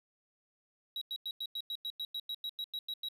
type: tone bursts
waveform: triangle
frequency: 3862 Hz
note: B7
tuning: 39 cents flat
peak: -34 dBFS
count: 15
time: 0.96-3.086 s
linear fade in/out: 2 ms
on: 54 ms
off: 94 ms
effects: none